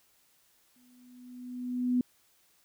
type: tone with exponential growth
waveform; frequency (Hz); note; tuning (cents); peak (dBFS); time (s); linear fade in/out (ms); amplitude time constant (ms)
sine; 248.4; B3; +10; -22; 0.76-2.01; 2; 270
effects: white hiss -67 dBFS RMS until 2.64 s